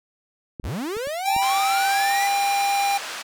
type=clicks; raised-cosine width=3 ms; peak=-21 / -26 / -29 / -22 dBFS; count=4; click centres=0.598 / 0.968 / 1.072 / 1.364 s
type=linear sweep; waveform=45% pulse; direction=up; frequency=31.93 to 2028 Hz; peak=-26 dBFS; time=0.63-2.28 s; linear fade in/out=20 ms
type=tone with pitch glide; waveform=square; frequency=784 to 799.5 Hz; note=G5 to G5; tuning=0 to +34 cents; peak=-20 dBFS; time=1.25-2.98 s; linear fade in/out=10 ms; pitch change=+34 cents; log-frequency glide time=1.79-2.28 s
type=band-pass noise; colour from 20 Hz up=pink; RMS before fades=-33 dBFS; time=1.41-3.23 s; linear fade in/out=20 ms; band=870 to 7000 Hz; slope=12 dB/octave
effects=none